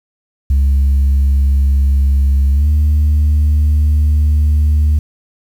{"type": "tone with pitch glide", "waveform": "sine", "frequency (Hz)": [68.8, 75.03], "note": ["C#2", "D2"], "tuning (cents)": [-12, 38], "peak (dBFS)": -6, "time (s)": [0.5, 4.99], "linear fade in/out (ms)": 5, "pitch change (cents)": 150, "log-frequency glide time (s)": [2.52, 2.68], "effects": ["tanh soft clip ceiling -7 dBFS", "7-bit"]}